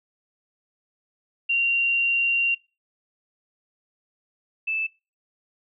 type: tone pair in turn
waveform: sine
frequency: 2763 / 2632 Hz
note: F7 / E7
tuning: -19 / -3 cents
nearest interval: minor second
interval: 84 cents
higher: first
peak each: -19 / -23 dBFS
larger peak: first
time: 1.49-2.55 / 4.67-4.87 s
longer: first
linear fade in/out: 10 ms
effects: noise-tail reverb RT60 0.3 s tail -23 dB re dry